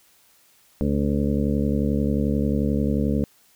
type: harmonic tone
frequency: 71.3 Hz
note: C#2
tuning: 49 cents sharp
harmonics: 1 / 2 / 3 / 4 / 6 / 7 / 8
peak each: -26 / -27 / -23 / -27 / -31 / -31 / -37 dBFS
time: 0.81-3.24 s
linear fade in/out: 0 ms
effects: white hiss -58 dBFS RMS until 3.55 s